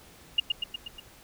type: tone with echo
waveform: sine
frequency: 2840 Hz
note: F7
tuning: 28 cents sharp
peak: -18 dBFS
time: 0.38-0.4 s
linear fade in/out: 5 ms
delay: 120 ms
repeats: 5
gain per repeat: -4 dB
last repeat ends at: 1 s
effects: pink hiss -53 dBFS RMS until 1.23 s